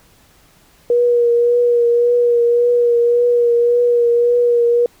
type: tone with vibrato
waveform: sine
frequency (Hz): 478.1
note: A#4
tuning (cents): +44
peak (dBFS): -10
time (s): 0.9-4.86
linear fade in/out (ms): 2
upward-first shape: triangle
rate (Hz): 1.8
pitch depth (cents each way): 25
effects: pink hiss -51 dBFS RMS until 5 s